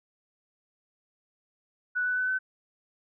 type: tone with pitch steps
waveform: sine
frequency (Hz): 1480 / 1492.9 / 1505.9 / 1519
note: F#6 / F#6 / F#6 / F#6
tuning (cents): 0 / +15 / +30 / +45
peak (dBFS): -25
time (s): 1.95-2.39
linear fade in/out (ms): 20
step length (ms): 110
effects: none